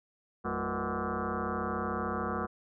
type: tone with frequency modulation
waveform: sine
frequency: 466.2 Hz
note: A#4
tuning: in tune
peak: -30 dBFS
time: 0.44-2.47 s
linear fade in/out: 20 ms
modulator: 138 Hz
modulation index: 6.7
effects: none